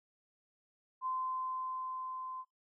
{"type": "tone with level ramp", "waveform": "sine", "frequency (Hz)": 1033, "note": "C6", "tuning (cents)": -22, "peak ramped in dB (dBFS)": [-33, -41], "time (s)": [1.01, 2.45], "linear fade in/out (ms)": 50, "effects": ["noise-tail reverb RT60 0.2 s tail -21 dB re dry"]}